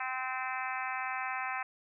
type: harmonic tone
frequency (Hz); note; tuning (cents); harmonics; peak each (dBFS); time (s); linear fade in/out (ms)
258.4; C4; -21; 3 / 4 / 5 / 6 / 7 / 8 / 9 / 10; -39 / -40 / -41 / -42 / -42 / -43 / -44 / -44; 0-1.63; 5
effects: none